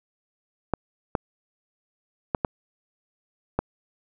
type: clicks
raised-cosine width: 1 ms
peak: -8 dBFS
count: 5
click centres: 0.737 / 1.152 / 2.348 / 2.448 / 3.59 s
effects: none